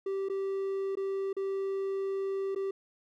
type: tone with dropouts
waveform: triangle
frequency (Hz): 389.4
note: G4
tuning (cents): -12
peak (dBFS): -28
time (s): 0.06-2.71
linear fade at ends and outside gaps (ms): 5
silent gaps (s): 0.287-0.297 / 0.954-0.97 / 1.33-1.366 / 2.549-2.559
effects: none